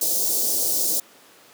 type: band-stop noise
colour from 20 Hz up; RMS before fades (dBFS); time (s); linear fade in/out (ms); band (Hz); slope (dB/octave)
white; -22; 0.01-1; 5; 610 to 4900; 24
effects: pink hiss -50 dBFS RMS until 1.53 s + high-pass 300 Hz 12 dB/octave